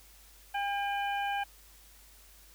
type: harmonic tone with a mistuned harmonic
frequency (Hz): 804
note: G5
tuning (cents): +44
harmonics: 1 / 2 / 3 / 4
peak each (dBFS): -31 / -37 / -41 / -43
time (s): 0.54-1.44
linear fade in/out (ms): 10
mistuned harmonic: 4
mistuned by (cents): -120
effects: added 50 Hz sine -58 dBFS peak until 2.54 s + white hiss -58 dBFS RMS until 2.54 s